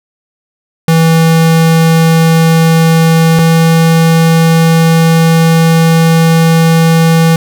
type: tone pair in turn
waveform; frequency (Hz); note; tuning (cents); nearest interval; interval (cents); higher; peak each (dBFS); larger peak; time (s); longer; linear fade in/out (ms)
square; 163.3 / 163.89; E3 / E3; -16 / -10; unison; 6; second; -5; neither; 0.88-3.39 / 3.39-7.36; second; 2
effects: none